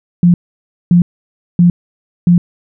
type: tone bursts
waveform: sine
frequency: 174.61 Hz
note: F3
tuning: in tune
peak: -4 dBFS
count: 4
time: 0.23-2.38 s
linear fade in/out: 2 ms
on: 110 ms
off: 570 ms
effects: none